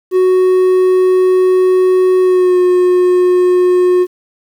triangle tone with pitch glide, 370 to 361.5 Hz, F#4 to F#4, 0 to -40 cents, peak -5 dBFS, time 0.11-4.07 s, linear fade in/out 50 ms, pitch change -40 cents, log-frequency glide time 2.21-2.59 s, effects 7-bit

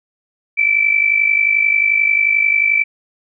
sine tone with amplitude modulation, 2324 Hz, D7, 19 cents flat, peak -8 dBFS, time 0.57-2.84 s, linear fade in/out 20 ms, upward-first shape sine, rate 51.3 Hz, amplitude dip 70%, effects none

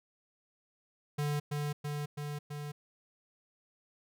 square tone with echo, 146.83 Hz, D3, in tune, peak -31 dBFS, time 1.18-1.4 s, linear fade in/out 10 ms, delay 330 ms, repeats 4, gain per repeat -2 dB, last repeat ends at 2.72 s, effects none

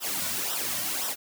white noise with flanger, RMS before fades -30 dBFS, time 0-1.16 s, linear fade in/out 50 ms, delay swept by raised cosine 0.44 to 2.44 ms, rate 1.9 Hz, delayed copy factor -0.7, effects none

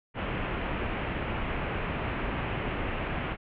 pink low-pass noise, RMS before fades -32 dBFS, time 0.14-3.37 s, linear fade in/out 50 ms, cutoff 2900 Hz, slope 48 dB/octave, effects none

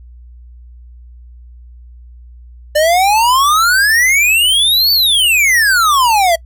square exponential two-way sweep, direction up then down, 589 to 4569 to 645 Hz, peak -9 dBFS, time 2.75-6.36 s, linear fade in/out 10 ms, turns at 4.92 s, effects noise-tail reverb RT60 0.1 s tail -25 dB re dry + added 60 Hz sine -34 dBFS peak until 6.45 s

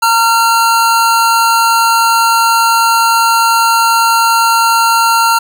square tone pair together, 917.7 / 1375 Hz, A#5 / F6, -27 / -27 cents, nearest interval perfect fifth, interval 700 cents, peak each -11 dBFS, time 0.02-5.39 s, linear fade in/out 10 ms, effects 7-bit

